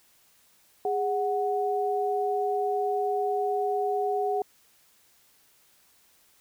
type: tone pair together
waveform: sine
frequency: 410.8 / 740 Hz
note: G#4 / F#5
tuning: -19 / 0 cents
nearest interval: minor seventh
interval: 1019 cents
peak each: -27 dBFS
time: 0.85-4.42 s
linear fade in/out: 2 ms
effects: white hiss -62 dBFS RMS until 6.4 s